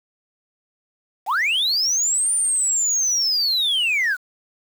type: linear two-way sweep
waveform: sine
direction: up then down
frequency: 657 to 9250 to 1403 Hz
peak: -15 dBFS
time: 1.26-4.17 s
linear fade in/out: 50 ms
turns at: 2.33 s
effects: tanh soft clip ceiling -16 dBFS + 7-bit